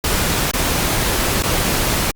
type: noise with dropouts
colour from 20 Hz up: pink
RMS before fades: -18 dBFS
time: 0.04-2.11 s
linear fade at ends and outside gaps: 2 ms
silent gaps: 0.513-0.536 / 1.424-1.435 s
effects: Opus 48 kbps